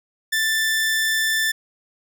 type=tone; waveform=sawtooth; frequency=1768 Hz; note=A6; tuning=8 cents sharp; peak=-15 dBFS; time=0.32-1.52 s; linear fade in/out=10 ms; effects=none